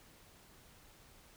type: silence
effects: pink hiss -61 dBFS RMS until 1.36 s